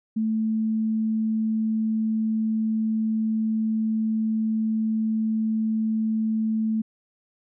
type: tone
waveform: sine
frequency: 220 Hz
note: A3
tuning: in tune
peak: -21 dBFS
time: 0.16-6.82 s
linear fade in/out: 10 ms
effects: none